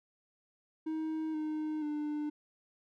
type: tone with pitch steps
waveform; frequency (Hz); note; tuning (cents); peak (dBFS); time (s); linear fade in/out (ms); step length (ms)
triangle; 315.7 / 308.4 / 298.6; D#4 / D#4 / D4; +25 / -15 / +29; -31; 0.86-2.3; 10; 480
effects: none

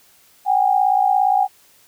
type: tone pair together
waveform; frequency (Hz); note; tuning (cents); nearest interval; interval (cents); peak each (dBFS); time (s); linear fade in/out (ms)
sine; 754 / 811.3; F#5 / G#5; +32 / -41; minor second; 127; -16; 0.45-1.48; 50
effects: white hiss -53 dBFS RMS until 1.87 s

